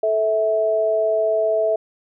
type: tone pair together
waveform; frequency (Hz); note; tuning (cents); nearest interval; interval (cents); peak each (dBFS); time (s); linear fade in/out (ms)
sine; 436.4 / 651.8; A4 / E5; -14 / -20; perfect fifth; 694; -22 / -17; 0.03-1.76; 5
effects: none